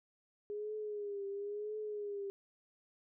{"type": "tone with vibrato", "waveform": "sine", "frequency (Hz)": 412.2, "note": "G#4", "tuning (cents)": -13, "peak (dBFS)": -38, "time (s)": [0.5, 2.3], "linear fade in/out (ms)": 0, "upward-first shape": "triangle", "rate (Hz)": 0.98, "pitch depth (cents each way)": 75, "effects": []}